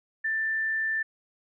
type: tone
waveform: sine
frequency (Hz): 1774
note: A6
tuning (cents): +14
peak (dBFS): -25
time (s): 0.24-1.03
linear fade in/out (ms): 10
effects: none